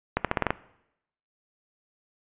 accelerating click train, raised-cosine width 0.5 ms, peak -7 dBFS, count 7, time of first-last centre 0.17-0.505 s, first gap 77 ms, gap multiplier 0.87, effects noise-tail reverb RT60 0.8 s tail -19 dB re dry + resampled to 8000 Hz

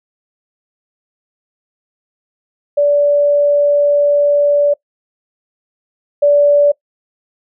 sine tone pair in turn, 579 / 579 Hz, D5 / D5, -25 / -25 cents, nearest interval unison, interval 0 cents, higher neither, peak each -8 / -6 dBFS, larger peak second, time 2.77-4.74 / 6.22-6.72 s, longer first, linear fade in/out 10 ms, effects noise-tail reverb RT60 0.1 s tail -22 dB re dry

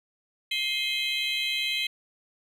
triangle tone cluster, 2108 / 2538 / 3097 / 3235 / 3980 Hz, C7 / D#7 / G7 / G#7 / B7, +12 / +34 / -22 / -46 / +13 cents, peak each -31 dBFS, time 0.51-1.87 s, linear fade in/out 5 ms, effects none

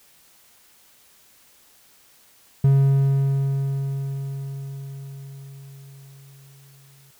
triangle tone with exponential decay, 137.2 Hz, C#3, 17 cents flat, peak -10 dBFS, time 2.64-7.11 s, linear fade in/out 5 ms, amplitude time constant 970 ms, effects white hiss -55 dBFS RMS until 7.19 s

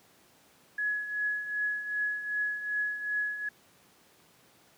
sine tone with tremolo, 1687 Hz, G#6, 27 cents sharp, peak -26 dBFS, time 0.78-3.49 s, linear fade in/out 5 ms, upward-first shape triangle, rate 2.6 Hz, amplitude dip 70%, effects pink hiss -61 dBFS RMS until 4.77 s + high-pass 150 Hz 12 dB/octave

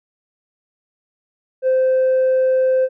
triangle tone with tanh clipping, 519 Hz, C5, 14 cents flat, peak -13 dBFS, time 1.62-2.89 s, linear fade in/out 50 ms, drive 6 dB, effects none

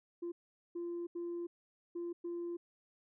sine tone bursts at uneven times, 344.8 Hz, F4, 22 cents flat, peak -36 dBFS, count 5, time 0.22-0.32 / 0.75-1.07 / 1.15-1.47 / 1.95-2.13 / 2.24-2.57 s, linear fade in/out 10 ms, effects tanh soft clip ceiling -35 dBFS

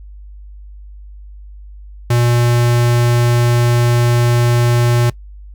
square tone, 120 Hz, B2, 49 cents flat, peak -11 dBFS, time 2.1-5.1 s, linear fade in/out 5 ms, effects noise-tail reverb RT60 0.1 s tail -21 dB re dry + added 50 Hz sine -32 dBFS peak until 5.54 s

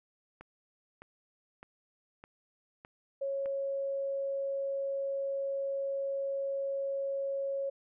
click train, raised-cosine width 0.5 ms, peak -33 dBFS, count 6, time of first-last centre 0.41-3.459 s, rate 1.64 Hz
sine tone, 550 Hz, C#5, 14 cents flat, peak -31 dBFS, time 3.21-7.7 s, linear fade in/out 10 ms
effects none

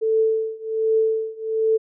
sine tone with tremolo, 442.3 Hz, A4, 9 cents sharp, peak -14 dBFS, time 0.01-1.78 s, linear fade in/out 20 ms, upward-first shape triangle, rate 1.3 Hz, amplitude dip 95%, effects none

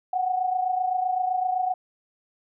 sine tone pair together, 735 / 762.8 Hz, F#5 / G5, -12 / -47 cents, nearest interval minor second, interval 65 cents, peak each -23 / -29 dBFS, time 0.13-1.74 s, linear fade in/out 5 ms, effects none

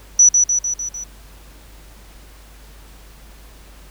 sine tone with echo, 5920 Hz, F#8, in tune, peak -6 dBFS, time 0.19-0.29 s, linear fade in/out 5 ms, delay 150 ms, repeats 5, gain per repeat -4 dB, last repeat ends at 1.04 s, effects added 50 Hz sine -41 dBFS peak until 3.9 s + pink hiss -47 dBFS RMS until 3.9 s

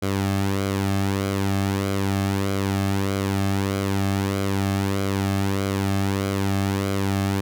sawtooth tone with flanger, 98 Hz, G2, in tune, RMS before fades -23 dBFS, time 0.02-7.41 s, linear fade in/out 10 ms, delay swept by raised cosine 1.1 to 2.1 ms, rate 1.6 Hz, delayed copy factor -0.55, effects none

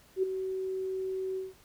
sine tone with ADSR envelope, 378.2 Hz, F#4, 38 cents sharp, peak -22 dBFS, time 0.16-1.54 s, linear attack 70 ms, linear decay 9 ms, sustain -9 dB, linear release 170 ms, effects pink hiss -60 dBFS RMS until 1.64 s

